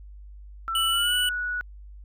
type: tone with pitch glide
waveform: sine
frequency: 1339 to 1468.6 Hz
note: E6 to F#6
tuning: +27 to -13 cents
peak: -26 dBFS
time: 0.68-1.61 s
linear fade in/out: 0 ms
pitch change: +160 cents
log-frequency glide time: 0.89-1.15 s
type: tone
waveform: square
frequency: 2961 Hz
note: F#7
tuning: 1 cent sharp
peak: -23 dBFS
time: 0.75-1.29 s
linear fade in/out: 2 ms
effects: added 50 Hz sine -41 dBFS peak until 2.04 s